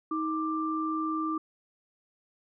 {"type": "tone pair together", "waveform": "sine", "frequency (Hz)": [316.2, 1181.5], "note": ["D#4", "D6"], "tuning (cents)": [28, 10], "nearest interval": "octave + major seventh", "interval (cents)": 2282, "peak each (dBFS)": [-30, -31], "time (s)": [0.11, 1.38], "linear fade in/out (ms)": 5, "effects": []}